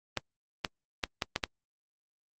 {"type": "clicks", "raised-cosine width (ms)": 0.2, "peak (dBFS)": -11, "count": 6, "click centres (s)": [0.173, 0.648, 1.038, 1.222, 1.361, 1.438], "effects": ["Opus 32 kbps"]}